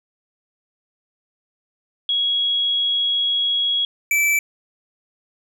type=tone pair in turn; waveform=sine / square; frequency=3322 / 2319 Hz; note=G#7 / D7; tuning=0 / -22 cents; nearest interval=tritone; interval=622 cents; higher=first; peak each=-17 / -16 dBFS; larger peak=second; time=2.09-3.85 / 4.11-4.39 s; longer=first; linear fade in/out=2 ms; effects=none